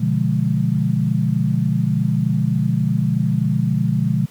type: chord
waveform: sine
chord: B diminished seventh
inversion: none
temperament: equal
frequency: 123.47 / 146.83 / 174.61 / 207.7 Hz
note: B2 / D3 / F3 / Ab3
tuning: 0 / 0 / 0 / 0 cents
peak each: -20 / -20 / -21 / -22 dBFS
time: 0-4.26 s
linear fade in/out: 10 ms
effects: pink hiss -48 dBFS RMS until 4.3 s + high-pass 80 Hz 12 dB/octave